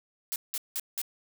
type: noise bursts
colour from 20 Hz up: blue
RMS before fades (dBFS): -32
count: 4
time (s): 0.32-1.016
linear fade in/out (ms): 0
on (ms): 39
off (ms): 180
effects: none